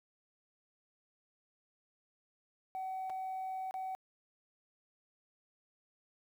sine tone with dropouts, 756 Hz, F#5, 37 cents sharp, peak -35 dBFS, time 2.75-3.95 s, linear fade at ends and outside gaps 0 ms, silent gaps 3.097-3.101 / 3.71-3.741 s, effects tanh soft clip ceiling -35 dBFS + 11-bit

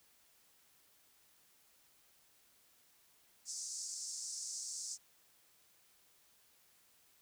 white band-pass noise, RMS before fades -44 dBFS, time 3.45-4.98 s, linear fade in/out 50 ms, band 5100 to 8200 Hz, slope 48 dB/octave, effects white hiss -69 dBFS RMS until 7.21 s

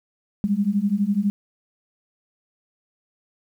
sine beating tone pair, 196 / 208 Hz, G3 / G#3, 0 / +3 cents, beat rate 12 Hz, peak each -22 / -21 dBFS, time 0.44-1.3 s, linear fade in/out 0 ms, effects 9-bit

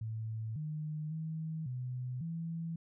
sine tone with pitch steps, 110.9 / 153.2 / 159.2 / 126.1 / 165.4 Hz, A2 / D#3 / D#3 / B2 / E3, +14 / -27 / +40 / +36 / +6 cents, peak -36 dBFS, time 0.01-2.76 s, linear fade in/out 5 ms, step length 550 ms, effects none

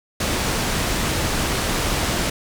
pink low-pass noise, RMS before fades -22 dBFS, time 0.2-2.3 s, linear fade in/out 5 ms, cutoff 10000 Hz, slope 12 dB/octave, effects none

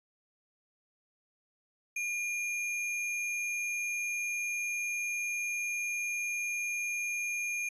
sine tone with sample-and-hold, 2415 Hz, D7, 48 cents sharp, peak -31 dBFS, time 1.96-7.69 s, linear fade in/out 5 ms, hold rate 8820 Hz, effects resampled to 24000 Hz

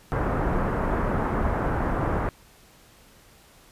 pink low-pass noise, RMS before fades -25 dBFS, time 0.12-2.29 s, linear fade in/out 0 ms, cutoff 1500 Hz, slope 24 dB/octave, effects pink hiss -54 dBFS RMS until 3.71 s + resampled to 32000 Hz

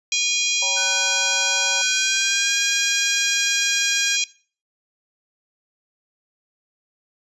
harmonic tone, 814 Hz, G#5, 35 cents flat, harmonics 3 / 4 / 5 / 6 / 7 / 8 / 9, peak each -23 / -25 / -28 / -31 / -25 / -28 / -31 dBFS, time 0.12-4.24 s, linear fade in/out 2 ms
sine chord, G diminished, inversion second, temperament equal with one note detuned, 554.4 / 784 / 955.8 Hz, Db5 / G5 / Bb5, 0 / 0 / +43 cents, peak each -35 / -35 / -32 dBFS, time 0.62-1.82 s, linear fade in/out 5 ms
square tone with pitch glide, 1502 to 1619.1 Hz, F#6 to G#6, +26 to -44 cents, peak -27 dBFS, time 0.76-4.17 s, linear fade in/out 20 ms, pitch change +130 cents, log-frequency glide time 1.8-2.55 s
effects noise-tail reverb RT60 0.4 s tail -19 dB re dry + resampled to 24000 Hz

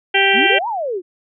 harmonic tone, 392 Hz, G4, in tune, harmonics 1 / 2 / 4 / 5 / 6 / 7 / 8, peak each -19 / -19 / -19 / -19 / -19 / -19 / -19 dBFS, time 0.14-0.59 s, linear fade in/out 10 ms
sine exponential two-way sweep, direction up then down, 192 to 983 to 336.5 Hz, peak -19 dBFS, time 0.33-1.02 s, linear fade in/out 50 ms, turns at 0.68 s
effects none

